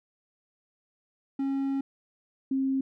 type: tone pair in turn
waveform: triangle / sine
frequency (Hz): 272.8 / 267.6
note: C#4 / C4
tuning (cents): -28 / +39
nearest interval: unison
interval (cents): 33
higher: first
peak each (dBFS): -24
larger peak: neither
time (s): 1.39-1.81 / 2.51-2.81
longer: first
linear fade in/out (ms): 5
effects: none